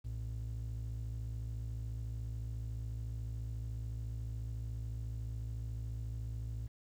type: ring-modulated tone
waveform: triangle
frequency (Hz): 86.4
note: F2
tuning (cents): -18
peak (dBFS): -32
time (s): 0.04-6.68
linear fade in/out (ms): 20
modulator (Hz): 27
effects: tanh soft clip ceiling -30 dBFS + 11-bit